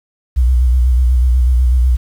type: tone with vibrato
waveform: sine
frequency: 62.3 Hz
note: B1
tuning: 16 cents sharp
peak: -7 dBFS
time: 0.36-1.97 s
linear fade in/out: 20 ms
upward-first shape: square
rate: 8.1 Hz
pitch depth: 55 cents each way
effects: tanh soft clip ceiling -4 dBFS + 7-bit